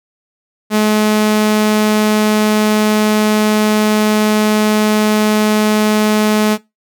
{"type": "tone", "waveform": "sawtooth", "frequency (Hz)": 213.3, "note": "G#3", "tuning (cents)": 46, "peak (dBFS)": -6, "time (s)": [0.7, 6.58], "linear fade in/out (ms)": 50, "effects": ["noise-tail reverb RT60 0.2 s tail -20 dB re dry"]}